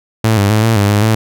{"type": "tone with pitch steps", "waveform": "sawtooth", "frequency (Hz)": [111, 100.3, 108.2, 113.1, 101.2, 103.5, 110.4], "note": ["A2", "G2", "A2", "A2", "G#2", "G#2", "A2"], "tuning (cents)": [16, 40, -29, 48, -44, -5, 6], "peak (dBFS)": -5, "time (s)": [0.24, 1.15], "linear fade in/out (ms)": 5, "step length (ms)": 130, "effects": []}